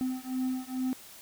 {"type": "beating tone pair", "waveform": "triangle", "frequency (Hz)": [256.2, 258.5], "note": ["C4", "C4"], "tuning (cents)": [-36, -21], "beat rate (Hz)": 2.3, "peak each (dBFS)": [-31, -31], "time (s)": [0.01, 0.93], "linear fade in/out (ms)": 0, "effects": ["white hiss -50 dBFS RMS until 1.21 s"]}